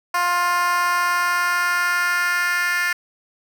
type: tone with high-pass filter sweep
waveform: 10% pulse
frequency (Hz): 352.7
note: F4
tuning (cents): +17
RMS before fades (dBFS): -20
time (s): 0.14-2.93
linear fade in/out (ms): 5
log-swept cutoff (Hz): 920 to 1700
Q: 2.8
effects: none